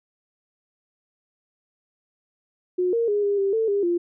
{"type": "tone with pitch steps", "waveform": "sine", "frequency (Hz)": [362.2, 464, 412.4, 404.7, 393.3, 446.4, 402.9, 346.8], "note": ["F#4", "A#4", "G#4", "G#4", "G4", "A4", "G4", "F4"], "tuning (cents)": [-37, -8, -12, -45, 6, 25, 48, -12], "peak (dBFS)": -19, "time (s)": [2.78, 3.98], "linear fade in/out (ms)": 10, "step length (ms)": 150, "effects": []}